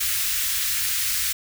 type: band-stop noise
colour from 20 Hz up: white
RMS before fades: -24 dBFS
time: 0-1.33 s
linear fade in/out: 10 ms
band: 100 to 1500 Hz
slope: 24 dB/octave
effects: none